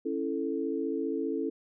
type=chord; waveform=sine; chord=A major; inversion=first; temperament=just; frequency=275 / 330 / 440 Hz; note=C#4 / E4 / A4; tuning=-14 / +2 / 0 cents; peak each=-33 dBFS; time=0.05-1.5 s; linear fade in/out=10 ms; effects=none